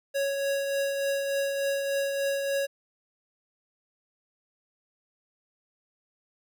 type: tone with tremolo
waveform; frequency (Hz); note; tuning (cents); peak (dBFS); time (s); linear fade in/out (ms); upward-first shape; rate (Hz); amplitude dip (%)
square; 554.4; C#5; 0; -25; 0.14-2.67; 20; triangle; 3.4; 40
effects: none